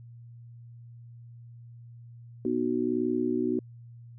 sine chord, B major, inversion none, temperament equal with one note detuned, 246.9 / 308.4 / 370 Hz, B3 / D#4 / F#4, 0 / -15 / 0 cents, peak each -29 / -30 / -29 dBFS, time 2.45-3.59 s, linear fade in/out 2 ms, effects added 118 Hz sine -45 dBFS peak until 4.18 s

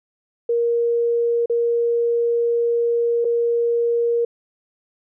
sine tone with dropouts, 470 Hz, A#4, 14 cents sharp, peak -16 dBFS, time 0.49-4.25 s, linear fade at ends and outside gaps 5 ms, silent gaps 1.459-1.497 / 3.246-3.25 s, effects none

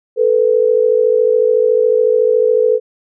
sine tone pair together, 440 / 493.9 Hz, A4 / B4, 0 / 0 cents, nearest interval major second, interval 200 cents, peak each -12 dBFS, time 0.16-2.8 s, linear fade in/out 50 ms, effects none

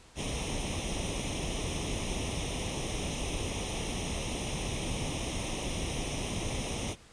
pink noise with comb filter, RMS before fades -34 dBFS, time 0.15-6.96 s, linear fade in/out 50 ms, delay 0.33 ms, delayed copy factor +0.85, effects pink hiss -56 dBFS RMS until 7.12 s + resampled to 22050 Hz

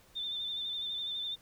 sine tone with vibrato, 3569 Hz, A7, 24 cents sharp, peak -34 dBFS, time 0.15-1.36 s, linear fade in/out 20 ms, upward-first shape sine, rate 12 Hz, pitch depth 38 cents each way, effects pink hiss -62 dBFS RMS until 1.41 s

